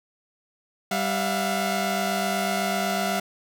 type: tone cluster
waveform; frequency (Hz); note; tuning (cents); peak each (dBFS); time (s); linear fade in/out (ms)
sawtooth; 196.2 / 671 / 719; G3 / E5 / F#5; +2 / +31 / -50; -24; 0.91-3.2; 5
effects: none